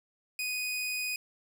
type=tone; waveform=sawtooth; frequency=2489 Hz; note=D#7; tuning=in tune; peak=-28 dBFS; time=0.39-1.16 s; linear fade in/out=2 ms; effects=none